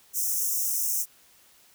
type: high-pass noise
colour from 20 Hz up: white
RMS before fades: -27 dBFS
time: 0.13-1.06 s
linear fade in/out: 50 ms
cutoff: 5500 Hz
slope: 96 dB/octave
effects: white hiss -58 dBFS RMS until 1.74 s